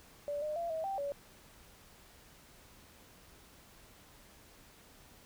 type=tone with pitch steps; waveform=sine; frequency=580 / 607 / 681 / 641 / 781 / 567 Hz; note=D5 / D#5 / F5 / E5 / G5 / C#5; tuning=-22 / -43 / -44 / -49 / -7 / +39 cents; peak=-34 dBFS; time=0.28-1.12 s; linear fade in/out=0 ms; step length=140 ms; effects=pink hiss -59 dBFS RMS until 5.25 s

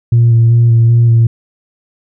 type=tone with vibrato; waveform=sine; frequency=116.54 Hz; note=A#2; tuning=in tune; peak=-3 dBFS; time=0.12-1.27 s; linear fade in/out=5 ms; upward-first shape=square; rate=2.6 Hz; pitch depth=17 cents each way; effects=tanh soft clip ceiling -2 dBFS

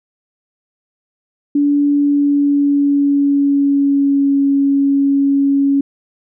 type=tone with pitch glide; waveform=sine; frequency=287.7 to 278.2 Hz; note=D4 to C#4; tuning=-36 to +6 cents; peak=-10 dBFS; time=1.55-5.81 s; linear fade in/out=5 ms; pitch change=-58 cents; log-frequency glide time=1.89-4.41 s; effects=none

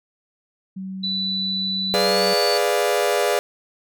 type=tone; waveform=sine; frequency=190 Hz; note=F#3; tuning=46 cents sharp; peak=-28 dBFS; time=0.76-2.34 s; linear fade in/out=10 ms
type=tone with pitch glide; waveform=sine; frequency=3973 to 4485 Hz; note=B7 to C#8; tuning=+10 to +19 cents; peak=-22 dBFS; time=1.03-2.58 s; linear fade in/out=10 ms; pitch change=+209 cents; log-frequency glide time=1.91-2.24 s
type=chord; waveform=40% pulse; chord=G# diminished seventh; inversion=none; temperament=equal; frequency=415.3 / 493.9 / 587.3 / 698.5 Hz; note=G#4 / B4 / D5 / F5; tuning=0 / 0 / 0 / 0 cents; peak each=-22 / -23 / -22 / -24 dBFS; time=1.94-3.39 s; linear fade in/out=0 ms
effects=none

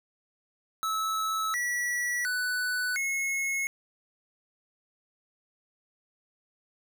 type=tone with pitch steps; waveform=square; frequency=1302 / 1943 / 1491 / 2176 Hz; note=E6 / B6 / F#6 / C#7; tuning=-22 / -29 / +13 / -33 cents; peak=-28 dBFS; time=0.83-3.67 s; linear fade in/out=0 ms; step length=710 ms; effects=none

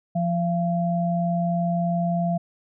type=tone pair together; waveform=sine; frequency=172.99 / 684 Hz; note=F3 / F5; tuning=-16 / -36 cents; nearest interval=2 octaves; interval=2380 cents; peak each=-22 / -25 dBFS; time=0.15-2.38 s; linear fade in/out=10 ms; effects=none

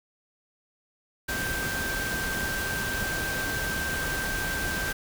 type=tone in noise; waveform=sine; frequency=1568 Hz; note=G6; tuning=in tune; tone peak=-30 dBFS; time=1.28-4.93 s; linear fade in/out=10 ms; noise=pink; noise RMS=-32 dBFS; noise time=1.28-4.93 s; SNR=-1 dB; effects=none

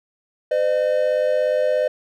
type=tone pair together; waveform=triangle; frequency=510 / 607 Hz; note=C5 / D#5; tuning=-44 / -43 cents; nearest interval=minor third; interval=301 cents; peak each=-18 / -17 dBFS; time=0.51-1.88 s; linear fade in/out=5 ms; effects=none

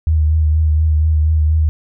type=tone with vibrato; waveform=sine; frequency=77.78 Hz; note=D#2; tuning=in tune; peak=-10 dBFS; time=0.07-1.69 s; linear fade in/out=0 ms; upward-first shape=triangle; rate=4.2 Hz; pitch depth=41 cents each way; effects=none

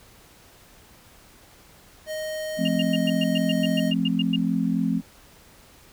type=tone; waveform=square; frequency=622.3 Hz; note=D#5; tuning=in tune; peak=-29 dBFS; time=2.06-3.93 s; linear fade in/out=50 ms
type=chord; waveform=sine; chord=F major; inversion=none; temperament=just; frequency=174.61 / 218.3 / 261.9 Hz; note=F3 / A3 / C4; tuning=0 / -13 / +2 cents; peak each=-25 dBFS; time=2.57-5.02 s; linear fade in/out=50 ms
type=tone bursts; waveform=sine; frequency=2826 Hz; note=F7; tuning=20 cents sharp; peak=-24 dBFS; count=13; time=2.65-4.36 s; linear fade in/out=5 ms; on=30 ms; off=110 ms
effects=pink hiss -52 dBFS RMS until 5.92 s

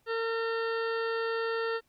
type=harmonic tone; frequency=455.2 Hz; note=A#4; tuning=41 cents flat; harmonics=1 / 2 / 3 / 4 / 6 / 7 / 8 / 9 / 10; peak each=-30 / -42 / -36 / -38 / -46 / -50 / -51 / -56 / -48 dBFS; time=0.06-1.81 s; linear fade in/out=50 ms; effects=pink hiss -71 dBFS RMS until 1.88 s

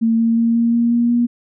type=tone with pitch steps; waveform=sine; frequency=226.9 / 228.9 / 230.9 / 232.9 / 234.9 / 236.9 / 239 Hz; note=A#3 / A#3 / A#3 / A#3 / A#3 / A#3 / A#3; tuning=-47 / -31 / -16 / -1 / +13 / +28 / +43 cents; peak=-12 dBFS; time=0.01-1.27 s; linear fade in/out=20 ms; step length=180 ms; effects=none

